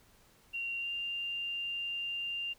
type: tone with pitch glide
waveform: sine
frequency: 2759 to 2791 Hz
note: F7 to F7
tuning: -22 to -2 cents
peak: -34 dBFS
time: 0.53-2.54 s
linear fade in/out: 20 ms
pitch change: +20 cents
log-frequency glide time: 0.79-0.88 s
effects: pink hiss -64 dBFS RMS until 2.58 s

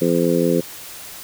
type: harmonic tone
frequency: 85.4 Hz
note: F2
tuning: 38 cents flat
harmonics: 2 / 3 / 4 / 5 / 6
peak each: -21 / -21 / -21 / -21 / -21 dBFS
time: 0.01-0.61 s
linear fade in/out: 10 ms
effects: white hiss -36 dBFS RMS until 1.23 s

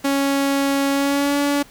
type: tone with pitch glide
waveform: sawtooth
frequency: 277.2 to 285.7 Hz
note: C#4 to D4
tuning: 0 to -48 cents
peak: -13 dBFS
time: 0.04-1.63 s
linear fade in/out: 10 ms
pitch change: +52 cents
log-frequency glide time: 0.91-1.38 s
effects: pink hiss -47 dBFS RMS until 1.7 s

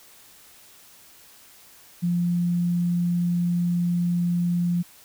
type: tone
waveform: sine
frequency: 174.4 Hz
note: F3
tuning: 2 cents flat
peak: -20 dBFS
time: 2.02-4.83 s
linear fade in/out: 20 ms
effects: white hiss -51 dBFS RMS until 5.04 s

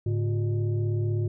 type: tone with frequency modulation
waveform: sine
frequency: 107 Hz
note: A2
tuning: 48 cents flat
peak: -23 dBFS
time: 0.06-1.28 s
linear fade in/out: 5 ms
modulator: 250 Hz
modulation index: 0.67
effects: none

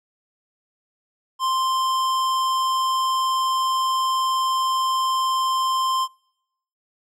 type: tone with hard clipping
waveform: sine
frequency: 1046.5 Hz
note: C6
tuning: in tune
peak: -21 dBFS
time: 1.39-6.08 s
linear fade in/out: 50 ms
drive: 15 dB
effects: noise-tail reverb RT60 0.8 s tail -26 dB re dry

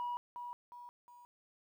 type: tone with echo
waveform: sine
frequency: 968 Hz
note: B5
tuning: 35 cents flat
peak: -34 dBFS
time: 0-0.17 s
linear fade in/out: 0 ms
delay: 360 ms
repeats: 3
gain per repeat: -7 dB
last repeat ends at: 1.25 s
effects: tanh soft clip ceiling -33 dBFS + 12-bit

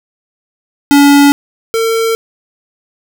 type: tone pair in turn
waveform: square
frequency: 284.5 / 452.5 Hz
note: C#4 / A4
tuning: +45 / +48 cents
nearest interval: minor sixth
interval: 803 cents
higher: second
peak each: -4 / -11 dBFS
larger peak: first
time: 0.91-1.32 / 1.74-2.15 s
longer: neither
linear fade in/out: 0 ms
effects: none

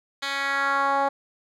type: tone with band-pass filter sweep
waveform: 10% pulse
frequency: 277.2 Hz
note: C#4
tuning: in tune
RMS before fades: -24 dBFS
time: 0.22-1.09 s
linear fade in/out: 10 ms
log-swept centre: 3100 to 730 Hz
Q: 1.9
effects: none

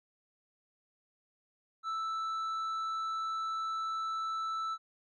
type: tone with tanh clipping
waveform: sine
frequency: 1318.5 Hz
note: E6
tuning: in tune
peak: -34 dBFS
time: 1.83-4.78 s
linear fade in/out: 50 ms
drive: 6 dB
effects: none

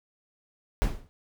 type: noise with exponential decay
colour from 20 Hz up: brown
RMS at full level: -19 dBFS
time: 0.82-1.09 s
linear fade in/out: 0 ms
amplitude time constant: 57 ms
effects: none

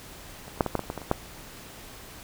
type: clicks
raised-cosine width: 1 ms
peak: -28 / -30 / -6 / -13 / -10 / -15 / -30 / -16 / -19 / -25 / -7 dBFS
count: 11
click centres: 0.48 / 0.576 / 0.608 / 0.663 / 0.753 / 0.793 / 0.838 / 0.901 / 0.977 / 1.017 / 1.114 s
effects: pink hiss -45 dBFS RMS until 2.23 s

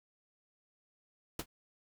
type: noise with exponential decay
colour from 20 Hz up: pink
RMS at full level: -31 dBFS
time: 1.39-1.46 s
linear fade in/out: 5 ms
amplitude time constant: 15 ms
effects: none

